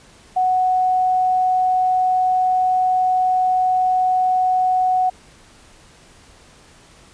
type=tone; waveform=sine; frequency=740 Hz; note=F#5; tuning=in tune; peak=-14 dBFS; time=0.36-5.1 s; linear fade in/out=10 ms; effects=pink hiss -48 dBFS RMS until 7.13 s + resampled to 22050 Hz